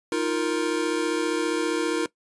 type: chord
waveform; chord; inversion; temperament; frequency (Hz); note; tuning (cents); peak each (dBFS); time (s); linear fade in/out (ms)
square; Eb suspended second; none; equal with one note detuned; 314.2 / 349.2 / 466.2; Eb4 / F4 / Bb4; +17 / 0 / 0; -28; 0.12-2.06; 2
effects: noise-tail reverb RT60 0.1 s tail -19 dB re dry + resampled to 24000 Hz